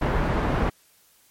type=low-pass noise; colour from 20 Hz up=pink; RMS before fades=-23 dBFS; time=0.01-0.7 s; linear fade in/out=10 ms; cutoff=1400 Hz; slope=12 dB/octave; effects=white hiss -59 dBFS RMS until 1.3 s + MP3 64 kbps